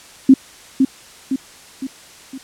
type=tone with echo; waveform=sine; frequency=265.6 Hz; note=C4; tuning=26 cents sharp; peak=-3 dBFS; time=0.29-0.34 s; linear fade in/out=5 ms; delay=510 ms; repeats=4; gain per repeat=-6 dB; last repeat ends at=2.38 s; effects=white hiss -42 dBFS RMS until 2.43 s + low-pass 9000 Hz 12 dB/octave